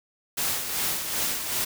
white noise with tremolo, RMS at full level -26 dBFS, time 0.37-1.65 s, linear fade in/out 10 ms, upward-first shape sine, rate 2.6 Hz, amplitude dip 50%, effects none

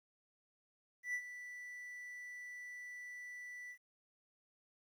triangle tone with ADSR envelope, 1971 Hz, B6, 4 cents flat, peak -33 dBFS, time 1.03-3.78 s, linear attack 110 ms, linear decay 69 ms, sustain -12 dB, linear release 76 ms, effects 12-bit

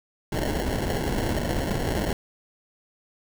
pink noise with sample-and-hold, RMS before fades -26 dBFS, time 0.32-2.13 s, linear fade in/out 2 ms, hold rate 1225 Hz, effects none

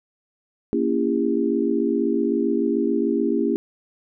sine chord, A# diminished seventh, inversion none, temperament just, 233.1 / 279.7 / 335.6 / 402.8 Hz, A#3 / C#4 / E4 / G4, 0 / +16 / +31 / +47 cents, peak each -24 dBFS, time 0.73-3.56 s, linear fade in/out 0 ms, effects none

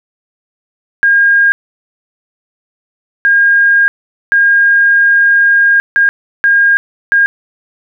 sine tone bursts at uneven times, 1619 Hz, G#6, 45 cents flat, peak -5 dBFS, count 6, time 1.03-1.52 / 3.25-3.88 / 4.32-5.8 / 5.96-6.09 / 6.44-6.77 / 7.12-7.26 s, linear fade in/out 0 ms, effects none

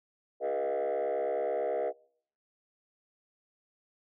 sine tone with frequency modulation, 551 Hz, C#5, 11 cents flat, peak -26 dBFS, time 0.4-1.93 s, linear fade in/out 50 ms, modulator 69.1 Hz, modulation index 2.1, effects noise-tail reverb RT60 0.6 s tail -26 dB re dry + tanh soft clip ceiling -27 dBFS

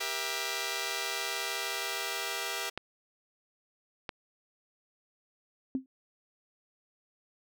5% pulse chord, E diminished, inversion first, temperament just, 395.6 / 474.7 / 659.3 Hz, G4 / Bb4 / E5, +16 / +31 / 0 cents, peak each -26 dBFS, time 0-2.7 s, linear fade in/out 10 ms
clicks, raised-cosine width 0.3 ms, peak -19 dBFS, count 2, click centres 2.776 / 4.092 s
sine tone with exponential decay, 262.4 Hz, C4, 5 cents sharp, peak -24 dBFS, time 5.75-5.86 s, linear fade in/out 1 ms, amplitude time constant 23 ms
effects none

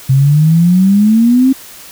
sine exponential sweep, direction up, 130.5 to 269.1 Hz, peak -5 dBFS, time 0.09-1.53 s, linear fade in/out 10 ms, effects white hiss -34 dBFS RMS until 1.91 s

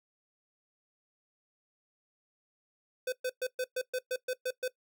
square tone bursts, 507 Hz, B4, 45 cents sharp, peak -31 dBFS, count 10, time 3.07-4.68 s, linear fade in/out 5 ms, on 53 ms, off 120 ms, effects noise-tail reverb RT60 0.1 s tail -18 dB re dry

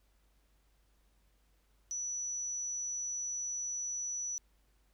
sine tone, 5920 Hz, F#8, in tune, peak -35 dBFS, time 1.91-4.38 s, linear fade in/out 0 ms, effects added 50 Hz sine -68 dBFS peak until 4.93 s + pink hiss -75 dBFS RMS until 4.93 s

